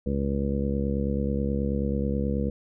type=harmonic tone; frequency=69.3 Hz; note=C#2; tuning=in tune; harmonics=1 / 2 / 3 / 4 / 5 / 6 / 7 / 8; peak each=-29 / -32 / -28 / -35 / -38 / -40 / -32 / -43 dBFS; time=0.06-2.5 s; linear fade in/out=5 ms; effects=none